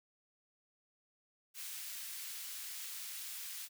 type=high-pass noise; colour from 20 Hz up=white; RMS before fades=-45 dBFS; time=1.54-3.69 s; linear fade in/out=50 ms; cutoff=1800 Hz; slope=12 dB/octave; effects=none